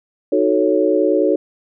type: chord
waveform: sine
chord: D# half-diminished seventh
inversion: none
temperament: equal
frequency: 311.1 / 370 / 440 / 554.4 Hz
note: D#4 / F#4 / A4 / C#5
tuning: 0 / 0 / 0 / 0 cents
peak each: -18 dBFS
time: 0.32-1.36 s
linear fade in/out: 5 ms
effects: none